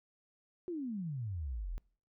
sine exponential sweep, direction down, 370 to 36.71 Hz, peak -36 dBFS, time 0.68-1.78 s, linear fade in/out 0 ms, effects noise-tail reverb RT60 0.5 s tail -25 dB re dry

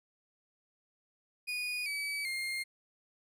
35% pulse tone with pitch steps, 2465 / 2287 / 2121 Hz, D#7 / D7 / C7, -17 / -47 / +23 cents, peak -32 dBFS, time 1.47-2.64 s, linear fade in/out 20 ms, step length 390 ms, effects resampled to 32000 Hz

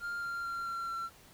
triangle tone with pitch steps, 1400 / 1388.7 / 1377.5 / 1366.4 / 1355.4 Hz, F6 / F6 / F6 / F6 / E6, +4 / -10 / -24 / -38 / +48 cents, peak -33 dBFS, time 0-1.1 s, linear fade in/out 50 ms, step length 220 ms, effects pink hiss -58 dBFS RMS until 1.33 s

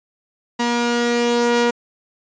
sawtooth tone pair together, 238.6 / 476.7 Hz, A#3 / A#4, +41 / +39 cents, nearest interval octave, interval 1198 cents, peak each -15 dBFS, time 0.59-1.71 s, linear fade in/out 10 ms, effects resampled to 16000 Hz

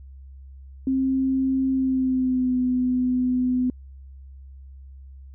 sine tone with pitch glide, 264.8 to 251.8 Hz, C4 to B3, +21 to +34 cents, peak -19 dBFS, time 0.87-3.7 s, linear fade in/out 2 ms, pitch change -87 cents, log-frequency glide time 1.71-2.58 s, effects added 67 Hz sine -40 dBFS peak until 5.34 s

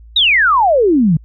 sine exponential sweep, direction down, 3900 to 146.83 Hz, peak -8 dBFS, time 0.16-1.17 s, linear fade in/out 5 ms, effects added 56 Hz sine -36 dBFS peak until 1.24 s

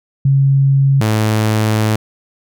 sine / sawtooth tone pair in turn, 137.1 / 108.51 Hz, C#3 / A2, -19 / -24 cents, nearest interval major third, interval 405 cents, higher first, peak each -8 dBFS, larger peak neither, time 0.25-1.01 / 1.01-1.96 s, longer second, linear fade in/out 5 ms, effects none

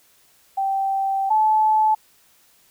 sine tone pair in turn, 779 / 866 Hz, G5 / A5, -11 / -28 cents, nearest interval major second, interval 183 cents, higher second, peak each -19 / -14 dBFS, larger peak second, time 0.57-1.3 / 1.3-1.95 s, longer first, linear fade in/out 10 ms, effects white hiss -57 dBFS RMS until 2.7 s

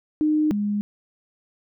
sine tone pair in turn, 305.7 / 206.2 Hz, D#4 / G#3, -30 / -12 cents, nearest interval perfect fifth, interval 682 cents, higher first, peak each -17 / -21 dBFS, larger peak first, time 0.21-0.51 / 0.51-0.81 s, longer neither, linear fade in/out 0 ms, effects none

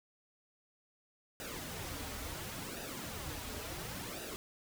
pink noise with flanger, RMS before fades -43 dBFS, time 1.4-4.36 s, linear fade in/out 0 ms, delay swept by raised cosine 0.91 to 5.91 ms, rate 0.71 Hz, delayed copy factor -0.7, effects none

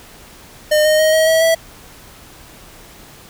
square tone with pitch steps, 608 / 617.2 / 626.5 / 636 / 645.6 / 655.4 Hz, D#5 / D#5 / D#5 / D#5 / E5 / E5, -40 / -14 / +12 / +38 / -36 / -10 cents, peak -11 dBFS, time 0.71-1.55 s, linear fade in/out 10 ms, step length 140 ms, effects pink hiss -41 dBFS RMS until 3.29 s

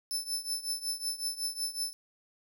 25% pulse tone with tremolo, 5274 Hz, E8, in tune, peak -24 dBFS, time 0.11-1.93 s, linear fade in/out 0 ms, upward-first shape triangle, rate 5.4 Hz, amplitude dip 90%, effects none

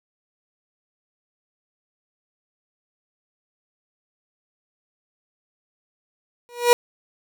30% pulse tone with exponential growth, 481.6 Hz, B4, 44 cents flat, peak -5 dBFS, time 6.49-6.73 s, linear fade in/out 0 ms, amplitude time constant 51 ms, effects none

